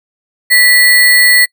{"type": "tone with sample-and-hold", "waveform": "sine", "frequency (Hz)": 1963, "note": "B6", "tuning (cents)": -11, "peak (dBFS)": -4, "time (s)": [0.5, 1.46], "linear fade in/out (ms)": 20, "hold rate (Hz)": 6300, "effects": ["noise-tail reverb RT60 0.1 s tail -26 dB re dry"]}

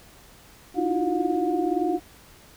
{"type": "tone cluster", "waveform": "sine", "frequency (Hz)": [302.5, 325.8, 343.2, 364.5, 718], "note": ["D#4", "E4", "F4", "F#4", "F5"], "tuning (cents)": [-49, -20, -30, -26, 48], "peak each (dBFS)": -28, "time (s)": [0.74, 2], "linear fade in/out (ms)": 50, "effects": ["pink hiss -51 dBFS RMS until 2.56 s"]}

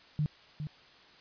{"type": "tone with echo", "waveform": "sine", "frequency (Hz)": 150.7, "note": "D3", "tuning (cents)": 45, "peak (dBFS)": -26, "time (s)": [0.19, 0.26], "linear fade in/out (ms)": 0, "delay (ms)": 410, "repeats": 1, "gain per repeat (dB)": -8, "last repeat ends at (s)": 0.67, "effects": ["white hiss -57 dBFS RMS until 1.2 s", "resampled to 11025 Hz"]}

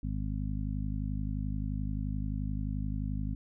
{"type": "harmonic tone", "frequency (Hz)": 51.5, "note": "G#1", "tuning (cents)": -14, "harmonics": [1, 2, 3, 4, 5], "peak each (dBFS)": [-34, -37, -39, -40, -41], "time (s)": [0.03, 3.35], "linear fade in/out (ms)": 5, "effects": []}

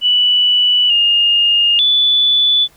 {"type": "tone with pitch steps", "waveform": "sine", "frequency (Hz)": [2961, 2834, 3469], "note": ["F#7", "F7", "A7"], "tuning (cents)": [1, 25, -25], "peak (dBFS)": -9, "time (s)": [0.01, 2.68], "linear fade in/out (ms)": 50, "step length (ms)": 890, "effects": ["pink hiss -49 dBFS RMS until 2.76 s"]}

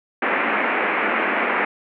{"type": "band-pass noise", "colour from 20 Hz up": "white", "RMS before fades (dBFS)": -21, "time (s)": [0.22, 1.65], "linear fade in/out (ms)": 5, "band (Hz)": [210, 2400], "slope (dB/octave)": 48, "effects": []}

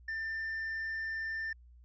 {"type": "tone with tanh clipping", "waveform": "sine", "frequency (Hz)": 1789, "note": "A6", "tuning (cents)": 28, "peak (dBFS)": -35, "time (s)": [0.08, 1.53], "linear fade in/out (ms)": 5, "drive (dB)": 2, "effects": ["added 60 Hz sine -54 dBFS peak until 1.84 s", "resampled to 16000 Hz"]}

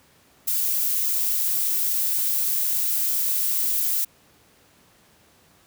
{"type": "noise", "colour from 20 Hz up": "violet", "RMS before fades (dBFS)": -23, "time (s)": [0.47, 4.05], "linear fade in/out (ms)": 10, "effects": ["pink hiss -57 dBFS RMS until 5.66 s", "high-pass 80 Hz 12 dB/octave"]}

